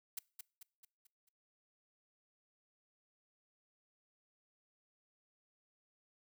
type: noise with echo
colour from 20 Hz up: blue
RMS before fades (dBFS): -41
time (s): 0.17-0.19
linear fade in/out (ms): 5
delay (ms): 220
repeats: 5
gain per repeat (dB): -6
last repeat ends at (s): 1.29
effects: noise-tail reverb RT60 0.4 s tail -24 dB re dry